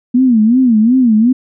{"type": "tone with vibrato", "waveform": "sine", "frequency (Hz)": 236.4, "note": "A#3", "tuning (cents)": 24, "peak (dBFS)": -6, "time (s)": [0.14, 1.33], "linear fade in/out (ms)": 10, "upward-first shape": "sine", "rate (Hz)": 2.7, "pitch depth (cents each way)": 180, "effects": []}